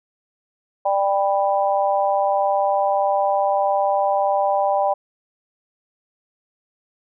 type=harmonic tone; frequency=197.6 Hz; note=G3; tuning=14 cents sharp; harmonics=3 / 4 / 5; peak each=-20 / -19 / -25 dBFS; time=0.85-4.94 s; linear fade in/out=10 ms; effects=none